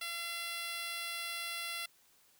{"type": "tone with high-pass filter", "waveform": "10% pulse", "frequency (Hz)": 682, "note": "F5", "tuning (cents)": -41, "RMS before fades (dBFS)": -40, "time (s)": [0.01, 1.86], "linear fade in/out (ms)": 5, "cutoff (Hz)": 1500, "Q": 0.58, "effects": ["white hiss -67 dBFS RMS until 2.39 s"]}